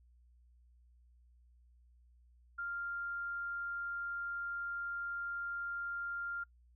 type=tone; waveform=sine; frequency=1396 Hz; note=F6; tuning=1 cent flat; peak=-37 dBFS; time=2.58-6.44 s; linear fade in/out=10 ms; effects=noise-tail reverb RT60 0.1 s tail -26 dB re dry + added 60 Hz sine -62 dBFS peak until 6.75 s